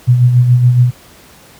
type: tone with tremolo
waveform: sine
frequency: 123.47 Hz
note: B2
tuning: in tune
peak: -3 dBFS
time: 0.07-0.91 s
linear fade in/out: 20 ms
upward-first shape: sine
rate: 7.1 Hz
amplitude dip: 50%
effects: pink hiss -41 dBFS RMS until 1.59 s + high-pass 60 Hz 12 dB/octave